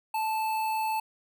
square tone with notch filter, 877 Hz, A5, 6 cents flat, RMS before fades -29 dBFS, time 0.14-1 s, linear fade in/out 5 ms, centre 5900 Hz, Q 0.98, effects none

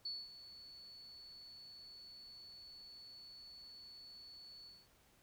sine tone with ADSR envelope, 4435 Hz, C#8, in tune, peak -39 dBFS, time 0.05-4.88 s, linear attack 6 ms, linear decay 220 ms, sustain -14 dB, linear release 220 ms, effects pink hiss -70 dBFS RMS until 5.22 s

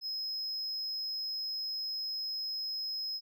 triangle tone, 5120 Hz, D#8, 49 cents sharp, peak -33 dBFS, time 0.01-3.21 s, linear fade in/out 50 ms, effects none

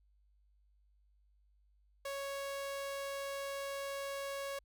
sawtooth tone, 554.4 Hz, C#5, in tune, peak -35 dBFS, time 2.05-4.59 s, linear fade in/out 5 ms, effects added 50 Hz sine -67 dBFS peak until 4.64 s

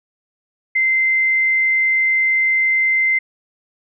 sine tone, 2077 Hz, C7, 13 cents flat, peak -13 dBFS, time 0.75-3.19 s, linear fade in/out 10 ms, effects none

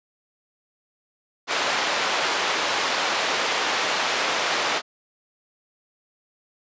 pink band-pass noise, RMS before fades -24 dBFS, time 1.47-4.82 s, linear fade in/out 50 ms, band 610 to 4900 Hz, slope 12 dB/octave, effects resampled to 16000 Hz

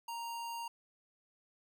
square tone, 932.3 Hz, A#5, in tune, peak -40 dBFS, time 0.08-0.68 s, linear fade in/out 5 ms, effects none

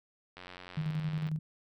click train, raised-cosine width 0.3 ms, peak -30 dBFS, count 84, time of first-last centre 0.37-1.288 s, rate 90.4 Hz
sine tone with tremolo, 155.56 Hz, D#3, in tune, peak -29 dBFS, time 0.77-1.39 s, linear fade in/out 5 ms, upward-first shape square, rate 11 Hz, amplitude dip 45%
effects none

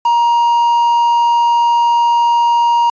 triangle tone with quantisation, 943 Hz, A#5, 20 cents sharp, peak -7 dBFS, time 0.05-2.9 s, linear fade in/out 5 ms, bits 5, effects resampled to 16000 Hz

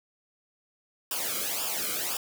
white noise with flanger, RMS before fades -31 dBFS, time 1.11-2.17 s, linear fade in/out 2 ms, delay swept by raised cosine 0.48 to 1.13 ms, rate 1.9 Hz, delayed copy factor -0.8, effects none

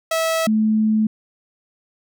sawtooth / sine tone pair in turn, 650 / 216.9 Hz, E5 / A3, -24 / -25 cents, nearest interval octave + perfect fifth, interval 1901 cents, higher first, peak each -14 dBFS, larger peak neither, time 0.11-0.47 / 0.47-1.07 s, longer second, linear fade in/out 5 ms, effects none

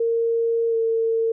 sine tone with pitch glide, 460.7 to 453.3 Hz, A#4 to A#4, -20 to -48 cents, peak -18 dBFS, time 0-1.32 s, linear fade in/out 5 ms, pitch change -28 cents, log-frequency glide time 0.69-0.76 s, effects none

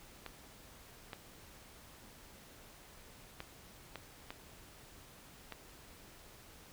clicks, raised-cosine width 0.3 ms, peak -27 dBFS, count 6, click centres 0.263 / 1.132 / 3.404 / 3.957 / 4.305 / 5.523 s, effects pink hiss -57 dBFS RMS until 6.72 s

